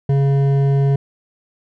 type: tone with hard clipping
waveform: triangle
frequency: 138.59 Hz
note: C#3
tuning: in tune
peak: -14 dBFS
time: 0.09-0.96 s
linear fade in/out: 5 ms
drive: 13 dB
effects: none